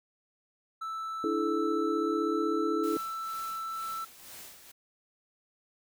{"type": "tone with pitch glide", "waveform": "triangle", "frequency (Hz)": [1318.5, 1327.7], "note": ["E6", "E6"], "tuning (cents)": [0, 12], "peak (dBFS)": -32, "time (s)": [0.81, 4.05], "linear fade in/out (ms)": 10, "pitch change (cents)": 12, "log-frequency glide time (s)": [2.14, 2.94]}
{"type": "chord", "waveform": "sine", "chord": "D suspended second", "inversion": "none", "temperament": "equal with one note detuned", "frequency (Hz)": [293.7, 329.6, 430.7], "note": ["D4", "E4", "A4"], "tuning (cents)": [0, 0, -37], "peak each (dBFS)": [-34, -30, -31], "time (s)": [1.24, 2.97], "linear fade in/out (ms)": 2}
{"type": "noise with tremolo", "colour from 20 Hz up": "white", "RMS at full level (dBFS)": -46, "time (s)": [2.83, 4.72], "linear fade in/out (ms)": 10, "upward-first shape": "sine", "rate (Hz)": 2.1, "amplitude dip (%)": 60}
{"effects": []}